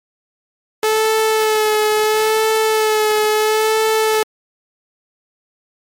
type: tone with vibrato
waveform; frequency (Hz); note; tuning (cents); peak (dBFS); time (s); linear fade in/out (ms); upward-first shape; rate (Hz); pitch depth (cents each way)
sawtooth; 433.2; A4; -27; -9; 0.83-4.23; 2; sine; 0.74; 25
effects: MP3 64 kbps